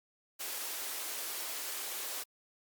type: high-pass noise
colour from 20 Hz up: white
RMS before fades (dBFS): -39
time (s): 0.39-2.24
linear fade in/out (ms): 20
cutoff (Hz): 310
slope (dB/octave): 24
effects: Opus 48 kbps